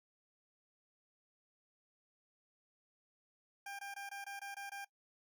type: tone bursts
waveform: 20% pulse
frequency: 798 Hz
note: G5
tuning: 31 cents sharp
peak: -39 dBFS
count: 8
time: 3.66-4.847 s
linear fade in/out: 5 ms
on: 130 ms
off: 21 ms
effects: noise-tail reverb RT60 0.1 s tail -19 dB re dry